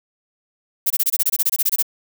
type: noise bursts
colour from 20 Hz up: violet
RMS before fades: -17 dBFS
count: 15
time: 0.86-1.827 s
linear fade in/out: 10 ms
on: 43 ms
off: 23 ms
effects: none